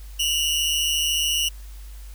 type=tone pair together; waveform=sawtooth; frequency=2806 / 2960 Hz; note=F7 / F#7; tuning=+8 / 0 cents; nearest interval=minor second; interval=92 cents; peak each=-20 dBFS; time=0.19-1.49 s; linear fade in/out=10 ms; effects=added 50 Hz sine -36 dBFS peak until 2.14 s + white hiss -51 dBFS RMS until 2.14 s